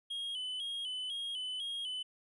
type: tone with vibrato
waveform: triangle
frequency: 3136 Hz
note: G7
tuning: in tune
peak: -35 dBFS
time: 0.1-2.03 s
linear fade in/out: 10 ms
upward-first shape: square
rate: 2 Hz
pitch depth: 69 cents each way
effects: resampled to 24000 Hz